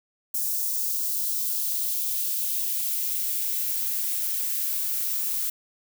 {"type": "noise with high-pass filter sweep", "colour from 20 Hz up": "violet", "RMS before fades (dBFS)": -27, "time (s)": [0.34, 5.5], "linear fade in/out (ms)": 5, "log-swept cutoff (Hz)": [5800, 960], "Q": 1.2, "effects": []}